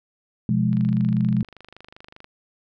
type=chord; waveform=sine; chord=F diminished; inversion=second; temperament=just; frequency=125.72 / 174.61 / 209.5 Hz; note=Cb3 / F3 / Ab3; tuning=+31 / 0 / +15 cents; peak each=-22 / -23 / -21 dBFS; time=0.49-1.43 s; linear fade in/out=2 ms
type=click train; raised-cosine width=0.3 ms; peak=-27 dBFS; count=39; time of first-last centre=0.73-2.244 s; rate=25.1 Hz
effects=none